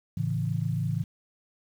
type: chord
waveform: sine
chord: A major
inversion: none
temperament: equal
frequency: 110 / 138.59 / 164.81 Hz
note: A2 / C#3 / E3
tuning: 0 / 0 / 0 cents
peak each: -30 dBFS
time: 0.17-1.04 s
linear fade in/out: 5 ms
effects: 9-bit